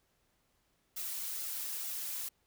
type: noise with flanger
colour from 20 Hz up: blue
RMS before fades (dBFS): -39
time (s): 0.96-2.29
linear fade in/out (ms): 10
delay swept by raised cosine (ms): 1.4 to 3.4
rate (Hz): 2.2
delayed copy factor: +0.5
effects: pink hiss -75 dBFS RMS until 2.46 s